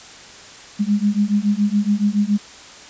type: beating tone pair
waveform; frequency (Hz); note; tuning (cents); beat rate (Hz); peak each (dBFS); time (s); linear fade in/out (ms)
sine; 202.4 / 209.5; G#3 / G#3; -44 / +15; 7.1; -18; 0.79-2.38; 20
effects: white hiss -40 dBFS RMS until 2.89 s + resampled to 16000 Hz